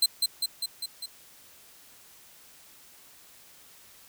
sawtooth tone with echo, 4109 Hz, C8, 32 cents flat, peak -16 dBFS, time 0.02-0.06 s, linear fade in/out 5 ms, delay 200 ms, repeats 5, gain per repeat -3 dB, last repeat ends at 1.06 s, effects white hiss -54 dBFS RMS until 4.08 s

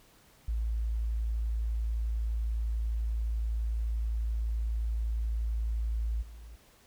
sine tone with level steps, 55.8 Hz, A1, 25 cents sharp, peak -28 / -44 dBFS, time 0.48-6.56 s, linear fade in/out 5 ms, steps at 6.21 s, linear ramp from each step 20 ms, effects pink hiss -61 dBFS RMS until 6.86 s

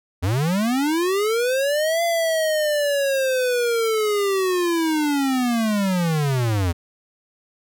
square linear two-way sweep, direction up then down, 82 to 684 to 82 Hz, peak -19 dBFS, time 0.22-6.73 s, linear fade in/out 20 ms, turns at 2.03 s, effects none

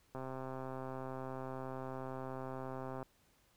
click train, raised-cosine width 1 ms, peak -30 dBFS, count 378, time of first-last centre 0.15-3.028 s, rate 131 Hz, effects pink hiss -71 dBFS RMS until 3.56 s

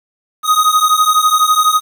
square beating tone pair, 1244.5 / 1256.5 Hz, D#6 / D#6, 0 / +17 cents, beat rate 12 Hz, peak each -13 dBFS, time 0.43-1.81 s, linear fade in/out 50 ms, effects 7-bit

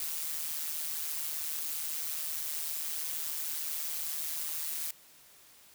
blue noise with amplitude modulation, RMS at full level -33 dBFS, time 0-4.91 s, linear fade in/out 2 ms, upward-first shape sine, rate 155 Hz, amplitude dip 65%, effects white hiss -58 dBFS RMS until 5.74 s

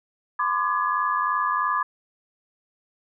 sine tone cluster, 1012 / 1095 / 1195 / 1688 Hz, B5 / C#6 / D6 / G#6, +42 / -22 / +30 / +28 cents, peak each -26 / -29 / -24 / -29 dBFS, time 0.39-1.83 s, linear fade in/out 5 ms, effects none

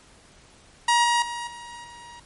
sawtooth tone with level steps, 950 Hz, A#5, 33 cents sharp, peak -13 / -15 / -26 / -34 / -38 dBFS, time 0.88-2.2 s, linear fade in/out 5 ms, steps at 1.04 / 1.22 / 1.47 / 1.84 s, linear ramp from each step 2 ms, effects pink hiss -53 dBFS RMS until 2.25 s + MP3 48 kbps

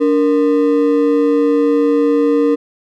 triangle ring-modulated tone, 377.5 Hz, F#4, 35 cents sharp, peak -5 dBFS, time 0-2.56 s, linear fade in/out 20 ms, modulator 88.4 Hz, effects none

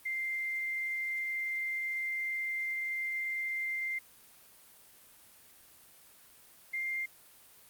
sine tone pair in turn, 2093 / 2105 Hz, C7 / C7, 0 / +10 cents, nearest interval unison, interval 10 cents, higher second, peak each -32 / -32 dBFS, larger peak neither, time 0.05-3.99 / 6.73-7.06 s, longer first, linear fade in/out 10 ms, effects white hiss -58 dBFS RMS until 7.69 s + Opus 32 kbps

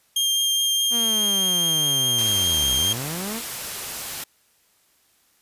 sawtooth tone with vibrato, 3200 Hz, G7, 35 cents sharp, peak -16 dBFS, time 0.16-2.93 s, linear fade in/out 5 ms, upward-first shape sine, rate 4.8 Hz, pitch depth 9 cents each way
sawtooth linear two-way sweep, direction down then up, 241.5 to 60.9 to 241.5 Hz, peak -25 dBFS, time 0.9-3.42 s, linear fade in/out 50 ms, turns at 2.74 s
white noise, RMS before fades -31 dBFS, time 2.18-4.24 s, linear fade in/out 5 ms
effects white hiss -62 dBFS RMS until 5.41 s + resampled to 32000 Hz

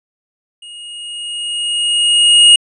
square tone with level ramp, 2868 Hz, F7, 45 cents sharp, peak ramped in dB -32 to -3 dBFS, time 0.62-2.56 s, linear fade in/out 5 ms, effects resampled to 24000 Hz

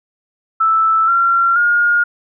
sine tone with pitch steps, 1318.5 / 1370.5 / 1424.6 Hz, E6 / F6 / F6, 0 / -33 / +34 cents, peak -10 dBFS, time 0.6-2.04 s, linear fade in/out 10 ms, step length 480 ms, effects none

